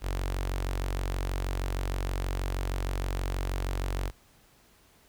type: tone with notch filter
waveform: sawtooth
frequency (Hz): 46.34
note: F#1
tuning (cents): +3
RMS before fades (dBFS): -31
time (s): 0.01-4.12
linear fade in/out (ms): 50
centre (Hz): 180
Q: 0.93
effects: pink hiss -61 dBFS RMS until 5.08 s